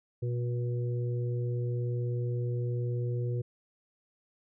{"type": "harmonic tone", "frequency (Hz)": 121.1, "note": "B2", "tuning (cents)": -34, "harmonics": [1, 3, 4], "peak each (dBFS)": [-29, -39, -41], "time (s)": [0.22, 3.42], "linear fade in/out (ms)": 10, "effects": []}